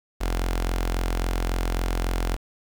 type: tone with notch filter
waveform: sawtooth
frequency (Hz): 43.65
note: F1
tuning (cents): 0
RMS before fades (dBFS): -25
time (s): 0.2-2.37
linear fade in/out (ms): 20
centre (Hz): 130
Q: 0.69
effects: 7-bit